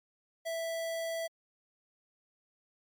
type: tone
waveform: square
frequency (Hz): 659.3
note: E5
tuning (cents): 0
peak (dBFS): -34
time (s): 0.45-1.28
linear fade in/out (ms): 20
effects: MP3 96 kbps